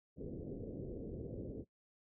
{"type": "low-pass noise", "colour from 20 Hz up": "white", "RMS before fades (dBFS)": -45, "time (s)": [0.16, 1.65], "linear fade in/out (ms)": 50, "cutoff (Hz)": 490, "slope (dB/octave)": 48, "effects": ["noise-tail reverb RT60 0.1 s tail -19 dB re dry"]}